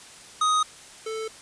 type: tone pair in turn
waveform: square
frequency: 1250 / 441 Hz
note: D#6 / A4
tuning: +8 / +4 cents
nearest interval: octave + tritone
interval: 1804 cents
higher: first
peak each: -20 / -30 dBFS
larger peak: first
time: 0.41-0.63 / 1.06-1.28 s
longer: neither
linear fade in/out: 5 ms
effects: white hiss -46 dBFS RMS until 1.41 s + resampled to 22050 Hz